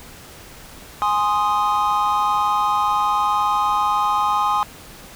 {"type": "chord", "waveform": "triangle", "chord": "Ab major", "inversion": "none", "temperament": "equal", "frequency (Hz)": [830.6, 1046.5, 1244.5], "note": ["Ab5", "C6", "Eb6"], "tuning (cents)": [0, 0, 0], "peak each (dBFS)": -19, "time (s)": [1.02, 4.63], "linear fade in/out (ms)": 0, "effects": ["pink hiss -41 dBFS RMS until 5.15 s"]}